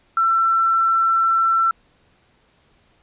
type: tone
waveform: sine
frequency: 1343 Hz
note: E6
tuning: 32 cents sharp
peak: -14 dBFS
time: 0.17-1.71 s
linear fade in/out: 2 ms
effects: pink hiss -59 dBFS RMS until 3.02 s + resampled to 8000 Hz

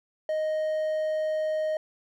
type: tone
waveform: triangle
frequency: 622.3 Hz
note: D#5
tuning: in tune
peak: -23 dBFS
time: 0.29-1.77 s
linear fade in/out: 2 ms
effects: none

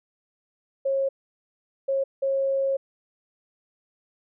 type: tone bursts at uneven times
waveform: sine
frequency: 543 Hz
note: C#5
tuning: 36 cents flat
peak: -21 dBFS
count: 3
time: 0.85-1.09 / 1.88-2.04 / 2.22-2.77 s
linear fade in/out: 10 ms
effects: none

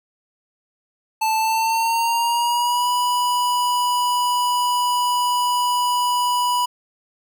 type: tone with pitch glide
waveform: square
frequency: 880 to 982.1 Hz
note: A5 to B5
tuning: 0 to -10 cents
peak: -18 dBFS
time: 1.21-6.66 s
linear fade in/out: 10 ms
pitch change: +190 cents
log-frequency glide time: 1.37-2.89 s
effects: none

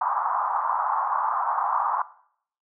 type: band-pass noise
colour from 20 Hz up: pink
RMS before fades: -25 dBFS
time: 0.01-2.02 s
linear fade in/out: 5 ms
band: 820 to 1200 Hz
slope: 48 dB/octave
effects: noise-tail reverb RT60 0.6 s tail -17 dB re dry

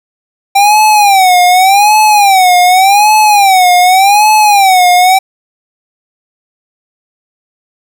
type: tone with vibrato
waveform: square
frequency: 784 Hz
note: G5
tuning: in tune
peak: -4 dBFS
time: 0.55-5.19 s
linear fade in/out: 10 ms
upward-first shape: sine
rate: 0.86 Hz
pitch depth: 160 cents each way
effects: 7-bit

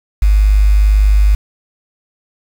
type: tone with quantisation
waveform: sine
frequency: 51 Hz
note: G#1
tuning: 31 cents flat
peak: -6 dBFS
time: 0.22-1.35 s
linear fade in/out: 5 ms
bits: 5
effects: none

